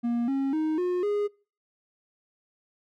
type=tone with pitch steps; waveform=triangle; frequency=236.9 / 272.1 / 312.6 / 359.1 / 412.5 Hz; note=A#3 / C#4 / D#4 / F4 / G#4; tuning=+28 / -32 / +8 / +48 / -12 cents; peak=-22 dBFS; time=0.03-1.28 s; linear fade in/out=20 ms; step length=250 ms; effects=noise-tail reverb RT60 0.4 s tail -25 dB re dry